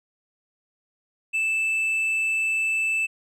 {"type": "tone with tanh clipping", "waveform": "triangle", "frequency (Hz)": 2637, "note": "E7", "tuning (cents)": 0, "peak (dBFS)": -22, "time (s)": [1.33, 3.07], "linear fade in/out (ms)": 20, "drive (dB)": 8, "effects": []}